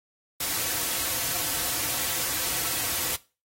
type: noise with comb filter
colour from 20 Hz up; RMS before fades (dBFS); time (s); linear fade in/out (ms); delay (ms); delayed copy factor
white; -28; 0.4-3.16; 5; 4.9; -0.55
effects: noise-tail reverb RT60 0.3 s tail -19 dB re dry + AAC 48 kbps